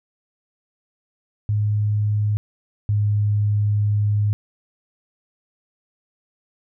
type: tone pair in turn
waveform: sine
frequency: 104.9 / 104 Hz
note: G#2 / G#2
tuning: +18 / +3 cents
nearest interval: unison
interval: 15 cents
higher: first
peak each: -17 / -16 dBFS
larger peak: second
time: 1.49-2.37 / 2.89-4.33 s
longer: second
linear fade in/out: 0 ms
effects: none